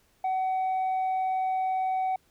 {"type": "tone", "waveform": "sine", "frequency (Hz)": 753, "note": "F#5", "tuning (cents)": 30, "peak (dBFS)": -22, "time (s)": [0.24, 2.16], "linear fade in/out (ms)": 5, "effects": ["tanh soft clip ceiling -24 dBFS", "pink hiss -66 dBFS RMS until 2.3 s"]}